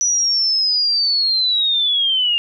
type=linear sweep; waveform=sine; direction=down; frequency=5920 to 2794 Hz; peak=-14 dBFS; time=0.01-2.38 s; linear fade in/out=0 ms; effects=none